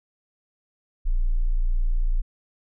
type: tone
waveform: sine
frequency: 29.06 Hz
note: A#0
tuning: 4 cents flat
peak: -18 dBFS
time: 1.05-2.22 s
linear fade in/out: 20 ms
effects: none